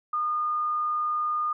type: tone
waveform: sine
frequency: 1220 Hz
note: D#6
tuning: 34 cents flat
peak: -24 dBFS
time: 0.13-1.53 s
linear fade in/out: 5 ms
effects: none